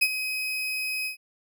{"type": "tone with ADSR envelope", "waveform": "35% pulse", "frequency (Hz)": 2527, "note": "D#7", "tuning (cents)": 26, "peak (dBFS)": -15, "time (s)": [0.01, 1.17], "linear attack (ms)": 14, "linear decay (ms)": 52, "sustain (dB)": -11, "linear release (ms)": 110, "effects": []}